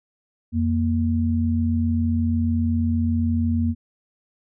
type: tone pair together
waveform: sine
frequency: 87.31 / 233.9 Hz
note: F2 / A#3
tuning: 0 / +6 cents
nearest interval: octave + perfect fourth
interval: 1706 cents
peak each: -21 dBFS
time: 0.52-3.75 s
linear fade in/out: 50 ms
effects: none

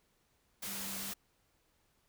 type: tone in noise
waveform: sine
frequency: 196 Hz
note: G3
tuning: in tune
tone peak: -48 dBFS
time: 0.67-1.12 s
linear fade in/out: 10 ms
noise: white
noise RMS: -41 dBFS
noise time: 0.62-1.14 s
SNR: -10 dB
effects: pink hiss -74 dBFS RMS until 2.08 s

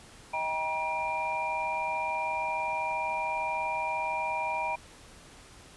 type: tone cluster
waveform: sine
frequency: 632 / 791 / 954 / 2387 Hz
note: D#5 / G5 / A#5 / D7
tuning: +27 / +15 / +40 / +28 cents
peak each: -37 / -36 / -31 / -35 dBFS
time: 0.33-4.76 s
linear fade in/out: 10 ms
effects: pink hiss -52 dBFS RMS until 5.76 s + resampled to 24000 Hz

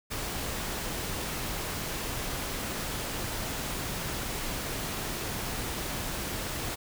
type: noise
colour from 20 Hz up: pink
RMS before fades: -34 dBFS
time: 0.1-6.76 s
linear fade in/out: 20 ms
effects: none

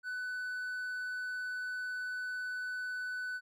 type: tone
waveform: triangle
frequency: 1497 Hz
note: F#6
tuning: 20 cents sharp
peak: -34 dBFS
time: 0.03-3.41 s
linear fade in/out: 50 ms
effects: none

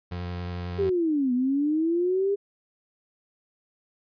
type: tone with vibrato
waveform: 30% pulse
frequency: 88.5 Hz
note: F2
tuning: 23 cents sharp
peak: -28 dBFS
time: 0.11-0.9 s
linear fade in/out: 10 ms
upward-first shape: sine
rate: 11 Hz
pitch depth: 14 cents each way
type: linear two-way sweep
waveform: sine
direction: down then up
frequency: 407 to 243.4 to 407 Hz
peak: -21 dBFS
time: 0.78-2.36 s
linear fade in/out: 20 ms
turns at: 1.33 s
effects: resampled to 11025 Hz

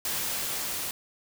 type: noise with level ramp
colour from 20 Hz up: white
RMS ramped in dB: -30 to -33 dBFS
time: 0.05-0.91 s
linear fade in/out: 2 ms
effects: none

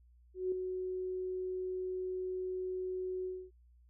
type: tone with ADSR envelope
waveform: sine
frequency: 370 Hz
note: F#4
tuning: in tune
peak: -29 dBFS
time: 0.34-3.51 s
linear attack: 180 ms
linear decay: 3 ms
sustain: -6 dB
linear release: 260 ms
effects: added 60 Hz sine -60 dBFS peak until 3.89 s

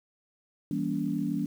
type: chord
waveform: sine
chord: E diminished seventh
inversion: none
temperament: just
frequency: 164.81 / 197.78 / 237.3 / 284.8 Hz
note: E3 / G3 / Bb3 / Db4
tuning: 0 / +16 / +31 / +47 cents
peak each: -34 / -33 / -33 / -31 dBFS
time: 0.71-1.46 s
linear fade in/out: 2 ms
effects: 9-bit

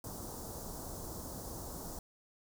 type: band-stop noise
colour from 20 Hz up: pink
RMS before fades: -44 dBFS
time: 0.04-1.99 s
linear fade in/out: 2 ms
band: 1100 to 5400 Hz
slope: 24 dB/octave
effects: none

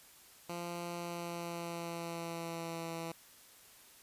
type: tone with pitch glide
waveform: 10% pulse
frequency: 172.6 to 165.76 Hz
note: F3 to E3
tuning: -20 to +10 cents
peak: -31 dBFS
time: 0.49-3.12 s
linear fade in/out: 5 ms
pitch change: -70 cents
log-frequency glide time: 0.96-2.9 s
effects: white hiss -59 dBFS RMS until 4.02 s + resampled to 32000 Hz

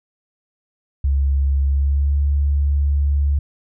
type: tone with pitch glide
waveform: sine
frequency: 69 to 71.27 Hz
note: C#2 to C#2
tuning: -7 to +49 cents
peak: -14 dBFS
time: 1.04-3.39 s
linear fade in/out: 5 ms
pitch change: +56 cents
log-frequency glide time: 1.67-2.17 s
effects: none

